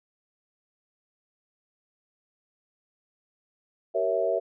sine chord, G diminished seventh, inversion none, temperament equal with one note detuned, 382.6 / 466.2 / 554.4 / 659.3 Hz, G4 / Bb4 / Db5 / Fb5, -42 / 0 / 0 / 0 cents, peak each -31 / -29 / -29 / -26 dBFS, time 3.94-4.4 s, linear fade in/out 20 ms, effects none

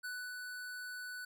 square tone with ADSR envelope, 1489 Hz, F#6, 11 cents sharp, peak -40 dBFS, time 0.03-1.25 s, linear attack 19 ms, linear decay 280 ms, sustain -3 dB, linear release 5 ms, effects none

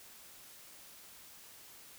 silence, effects white hiss -55 dBFS RMS until 1.98 s

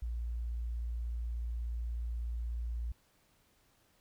sine tone, 58.27 Hz, A#1, in tune, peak -34 dBFS, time 0.02-2.92 s, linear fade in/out 5 ms, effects pink hiss -70 dBFS RMS until 4 s

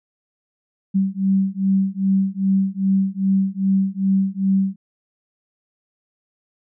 sine beating tone pair, 192 / 194.5 Hz, G3 / G3, -36 / -13 cents, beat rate 2.5 Hz, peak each -19 dBFS, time 0.94-4.76 s, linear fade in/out 20 ms, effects none

